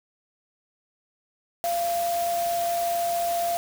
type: tone in noise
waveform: sine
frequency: 689 Hz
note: F5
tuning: 24 cents flat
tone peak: -23 dBFS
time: 1.64-3.57 s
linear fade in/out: 0 ms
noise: white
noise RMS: -35 dBFS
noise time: 1.64-3.57 s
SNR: +9 dB
effects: none

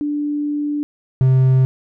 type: tone pair in turn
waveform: sine / triangle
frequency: 293.7 / 130.55 Hz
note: D4 / C3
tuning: 0 / -3 cents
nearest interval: octave + major second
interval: 1403 cents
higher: first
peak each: -18 / -8 dBFS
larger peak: second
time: 0.01-0.83 / 1.21-1.65 s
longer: first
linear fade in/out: 0 ms
effects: none

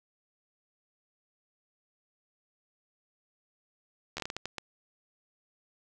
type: slowing click train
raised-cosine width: 0.2 ms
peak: -18 dBFS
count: 9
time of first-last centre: 4.17-4.583 s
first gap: 12 ms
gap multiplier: 1.4
effects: none

